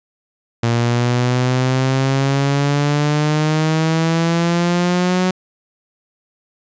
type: exponential sweep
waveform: sawtooth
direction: up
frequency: 116.5 to 185 Hz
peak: -10 dBFS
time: 0.63-5.31 s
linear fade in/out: 5 ms
effects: resampled to 16000 Hz